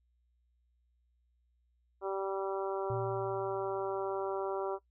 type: harmonic tone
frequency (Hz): 194.1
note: G3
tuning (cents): -17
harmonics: 2 / 3 / 4 / 5 / 6 / 7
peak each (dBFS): -35 / -39 / -41 / -43 / -45 / -46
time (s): 2.01-4.79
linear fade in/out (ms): 50
type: tone with exponential decay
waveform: sine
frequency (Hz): 117.7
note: A#2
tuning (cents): +17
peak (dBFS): -35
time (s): 2.9-4.7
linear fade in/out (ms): 0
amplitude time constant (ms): 390
effects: noise-tail reverb RT60 0.1 s tail -18 dB re dry + added 60 Hz sine -70 dBFS peak until 4.9 s